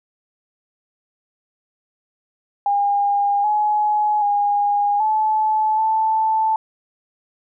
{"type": "tone with pitch steps", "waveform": "sine", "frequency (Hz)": [810, 843, 818, 865, 879], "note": ["G#5", "G#5", "G#5", "A5", "A5"], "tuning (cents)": [-43, 26, -26, -30, -2], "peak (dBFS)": -15, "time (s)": [2.66, 6.56], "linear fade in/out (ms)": 2, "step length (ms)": 780, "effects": []}